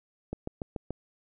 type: click train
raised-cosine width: 2 ms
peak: -20 dBFS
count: 5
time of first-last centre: 0.33-0.906 s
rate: 6.94 Hz
effects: none